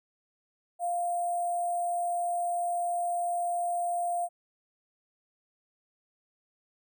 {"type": "tone with sample-and-hold", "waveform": "sine", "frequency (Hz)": 698.5, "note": "F5", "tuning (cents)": 0, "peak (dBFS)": -27, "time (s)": [0.79, 4.29], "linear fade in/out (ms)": 50, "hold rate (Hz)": 8820, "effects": []}